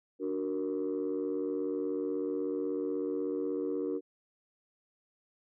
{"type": "chord", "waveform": "sine", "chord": "D augmented", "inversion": "none", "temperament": "equal", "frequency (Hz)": [293.7, 370, 466.2], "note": ["D4", "F#4", "A#4"], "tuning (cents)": [0, 0, 0], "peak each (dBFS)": -34, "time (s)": [0.19, 4.01], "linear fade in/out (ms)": 50, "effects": ["tanh soft clip ceiling -25 dBFS"]}